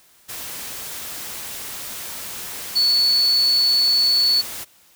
sine tone in noise, 4435 Hz, C#8, in tune, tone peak -14 dBFS, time 2.75-4.42 s, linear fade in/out 20 ms, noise white, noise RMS -32 dBFS, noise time 0.28-4.65 s, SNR +15 dB, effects white hiss -54 dBFS RMS until 4.95 s

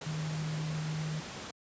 sine tone in noise, 155.56 Hz, D#3, in tune, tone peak -32 dBFS, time 0.06-1.2 s, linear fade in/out 5 ms, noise pink, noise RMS -42 dBFS, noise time 0.01-1.51 s, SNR +7 dB, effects high-pass 100 Hz 12 dB/octave + resampled to 16000 Hz

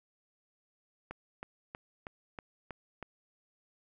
click train, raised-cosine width 0.5 ms, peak -26 dBFS, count 7, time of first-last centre 1.11-3.027 s, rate 3.13 Hz, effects none

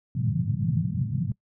white band-pass noise, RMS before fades -26 dBFS, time 0.15-1.32 s, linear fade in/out 5 ms, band 100 to 180 Hz, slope 48 dB/octave, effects noise-tail reverb RT60 0.1 s tail -23 dB re dry

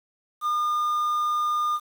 triangle tone with quantisation, 1212 Hz, D#6, 46 cents flat, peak -20 dBFS, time 0.41-1.8 s, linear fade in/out 50 ms, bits 8, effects none

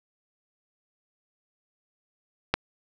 click, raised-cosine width 0.3 ms, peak -5 dBFS, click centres 2.54 s, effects none

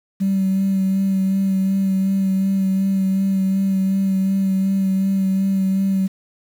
sine tone with vibrato, 192.5 Hz, G3, 31 cents flat, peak -14 dBFS, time 0.2-6.08 s, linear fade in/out 20 ms, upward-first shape sine, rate 2.7 Hz, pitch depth 19 cents each way, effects tanh soft clip ceiling -12 dBFS + 7-bit

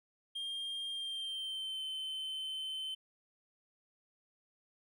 triangle tone with pitch glide, 3207 to 3073 Hz, G7 to G7, +39 to -35 cents, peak -36 dBFS, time 0.35-2.95 s, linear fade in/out 10 ms, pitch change -74 cents, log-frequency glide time 0.91-1.84 s, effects none

